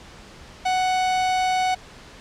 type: tone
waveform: 45% pulse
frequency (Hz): 742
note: F#5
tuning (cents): +5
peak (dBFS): -19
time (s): 0.65-1.75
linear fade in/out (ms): 10
effects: pink hiss -44 dBFS RMS until 2.2 s + low-pass 6000 Hz 12 dB/octave